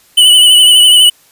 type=tone with vibrato; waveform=square; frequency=2980 Hz; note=F#7; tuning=12 cents sharp; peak=-3 dBFS; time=0.17-1.1 s; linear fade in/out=10 ms; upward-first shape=sine; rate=12 Hz; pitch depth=39 cents each way; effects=white hiss -47 dBFS RMS until 1.31 s + resampled to 32000 Hz